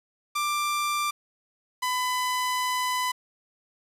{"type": "tone pair in turn", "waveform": "sawtooth", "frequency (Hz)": [1182, 1002.9], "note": ["D6", "B5"], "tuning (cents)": [11, 26], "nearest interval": "minor third", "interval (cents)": 285, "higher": "first", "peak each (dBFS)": -21, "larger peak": "neither", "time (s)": [[0.35, 1.11], [1.82, 3.12]], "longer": "second", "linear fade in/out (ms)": 10, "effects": ["resampled to 32000 Hz", "8-bit"]}